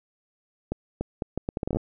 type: accelerating click train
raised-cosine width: 2 ms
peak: -14 dBFS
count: 13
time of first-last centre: 0.72-1.769 s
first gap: 290 ms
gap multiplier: 0.73
effects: none